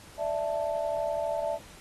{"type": "chord", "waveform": "sine", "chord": "D suspended second", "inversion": "none", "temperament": "equal", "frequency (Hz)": [587.3, 659.3, 880], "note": ["D5", "E5", "A5"], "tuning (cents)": [0, 0, 0], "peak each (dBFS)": [-31, -30, -36], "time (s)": [0.17, 1.59], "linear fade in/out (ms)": 50, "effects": ["pink hiss -51 dBFS RMS until 1.8 s", "AAC 32 kbps"]}